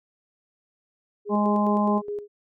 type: tone with tremolo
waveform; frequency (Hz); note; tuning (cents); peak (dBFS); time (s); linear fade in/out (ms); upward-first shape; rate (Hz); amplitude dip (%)
sine; 412.2; G#4; -13; -27; 1.25-2.28; 50; square; 4.8; 65
type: harmonic tone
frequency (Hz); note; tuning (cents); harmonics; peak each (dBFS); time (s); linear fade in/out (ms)
207.7; G#3; 0; 1 / 3 / 4 / 5; -21 / -28 / -28 / -27; 1.29-2.02; 50
effects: none